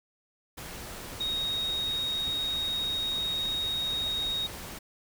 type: tone in noise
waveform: sine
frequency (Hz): 3754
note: A#7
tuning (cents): +11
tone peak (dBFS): -28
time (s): 1.2-4.47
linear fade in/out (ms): 10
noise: pink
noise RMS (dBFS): -41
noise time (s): 0.57-4.79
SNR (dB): +10
effects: none